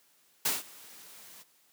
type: noise with ADSR envelope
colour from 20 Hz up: white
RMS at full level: -27 dBFS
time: 0.45-1.44 s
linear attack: 7 ms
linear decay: 170 ms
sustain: -24 dB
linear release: 26 ms
effects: white hiss -66 dBFS RMS until 1.72 s + high-pass 150 Hz 12 dB/octave